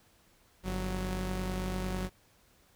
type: tone pair together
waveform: sawtooth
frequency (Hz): 49 / 185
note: G1 / F#3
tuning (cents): 0 / 0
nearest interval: octave + major seventh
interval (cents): 2300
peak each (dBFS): -31 / -31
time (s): 0.63-2.1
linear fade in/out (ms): 50
effects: pink hiss -65 dBFS RMS until 2.75 s